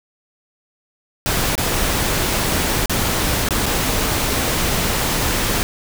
pink noise with dropouts, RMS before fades -19 dBFS, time 1.26-5.63 s, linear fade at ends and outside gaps 0 ms, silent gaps 1.554-1.579 / 2.858-2.896 / 3.487-3.507 / 3.658-3.663 s, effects none

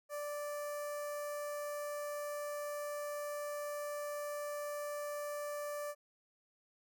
sawtooth tone with notch filter, 586 Hz, D5, 4 cents flat, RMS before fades -41 dBFS, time 0.09-5.95 s, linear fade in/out 50 ms, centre 3400 Hz, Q 0.61, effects none

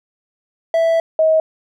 triangle / sine tone pair in turn, 659 / 635.2 Hz, E5 / D#5, -1 / +36 cents, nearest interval minor second, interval 63 cents, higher first, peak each -10 dBFS, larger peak neither, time 0.74-1 / 1.19-1.4 s, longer first, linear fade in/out 2 ms, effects none

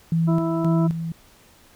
sine tone with tremolo, 164.81 Hz, E3, in tune, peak -17 dBFS, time 0.12-1.12 s, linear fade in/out 2 ms, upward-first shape square, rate 1.9 Hz, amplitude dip 60%
harmonic tone, 329.6 Hz, E4, in tune, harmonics 1 / 2 / 3 / 4, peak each -23 / -29 / -33 / -35 dBFS, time 0.27-0.88 s, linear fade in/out 20 ms
effects pink hiss -53 dBFS RMS until 1.75 s

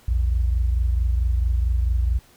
sine tone pair together, 59.18 / 83.7 Hz, A#1 / E2, +27 / +27 cents, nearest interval tritone, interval 600 cents, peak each -18 / -26 dBFS, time 0.08-2.19 s, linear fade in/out 5 ms, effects pink hiss -54 dBFS RMS until 2.36 s

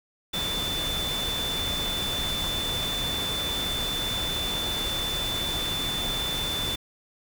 sine tone in noise, 3520 Hz, A7, in tune, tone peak -28 dBFS, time 0.33-6.76 s, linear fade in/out 10 ms, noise pink, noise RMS -32 dBFS, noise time 0.33-6.76 s, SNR +1 dB, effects none

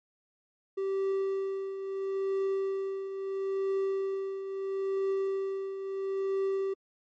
triangle tone with tremolo, 388.4 Hz, G4, 16 cents flat, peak -24 dBFS, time 0.77-6.74 s, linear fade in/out 10 ms, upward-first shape triangle, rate 0.75 Hz, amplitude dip 65%, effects MP3 32 kbps

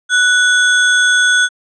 sine tone with sample-and-hold, 1480 Hz, F#6, in tune, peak -8 dBFS, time 0.09-1.49 s, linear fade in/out 50 ms, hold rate 4900 Hz, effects resampled to 22050 Hz

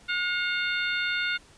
harmonic tone with a mistuned harmonic, 720 Hz, F#5, 47 cents flat, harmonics 2 / 3 / 4 / 5 / 6, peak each -28 / -31 / -34 / -34 / -40 dBFS, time 0.08-1.38 s, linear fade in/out 20 ms, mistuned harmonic 4, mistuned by -54 cents, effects pink hiss -55 dBFS RMS until 1.57 s + resampled to 22050 Hz

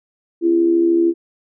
sine tone with amplitude modulation, 338.1 Hz, E4, 44 cents sharp, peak -9 dBFS, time 0.41-1.14 s, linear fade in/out 50 ms, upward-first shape sine, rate 73.3 Hz, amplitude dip 55%, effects none

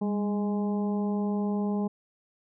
harmonic tone with a mistuned harmonic, 207.7 Hz, G#3, in tune, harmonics 1 / 2 / 3 / 4 / 5, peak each -26 / -34 / -41 / -39 / -46 dBFS, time 0.01-1.88 s, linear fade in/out 10 ms, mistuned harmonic 1, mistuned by -45 cents, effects none

